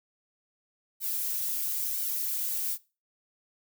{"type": "noise with flanger", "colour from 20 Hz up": "violet", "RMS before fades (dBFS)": -31, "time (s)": [1, 2.78], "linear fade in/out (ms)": 50, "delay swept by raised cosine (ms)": [1.3, 4.7], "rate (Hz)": 1, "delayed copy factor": 0.8, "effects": ["noise-tail reverb RT60 0.3 s tail -20 dB re dry"]}